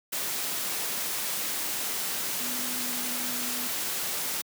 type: tone in noise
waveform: sine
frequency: 246.6 Hz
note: B3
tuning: 2 cents flat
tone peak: -39 dBFS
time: 2.4-3.68 s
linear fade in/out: 10 ms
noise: white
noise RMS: -31 dBFS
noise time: 0.12-4.42 s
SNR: -11 dB
effects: high-pass 150 Hz 12 dB/octave